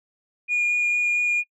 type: tone with vibrato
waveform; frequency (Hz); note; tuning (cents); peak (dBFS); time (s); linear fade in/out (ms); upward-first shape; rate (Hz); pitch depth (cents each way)
sine; 2433; D#7; -39; -17; 0.48-1.44; 50; sine; 4.4; 9
effects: noise-tail reverb RT60 0.1 s tail -25 dB re dry + tanh soft clip ceiling -17 dBFS